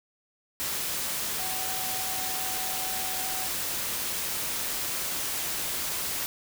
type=tone in noise; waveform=sine; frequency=753 Hz; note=F#5; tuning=30 cents sharp; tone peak=-38 dBFS; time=1.39-3.47 s; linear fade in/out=0 ms; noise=white; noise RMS=-31 dBFS; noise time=0.6-6.26 s; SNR=-10 dB; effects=none